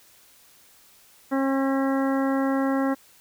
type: harmonic tone with a mistuned harmonic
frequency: 270 Hz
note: C#4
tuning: 45 cents flat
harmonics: 1 / 2 / 3 / 4 / 5 / 6 / 7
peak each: -22 / -28 / -32 / -34 / -36 / -38 / -39 dBFS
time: 1.31-2.95 s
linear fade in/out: 20 ms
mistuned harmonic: 7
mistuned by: +24 cents
effects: white hiss -55 dBFS RMS until 3.2 s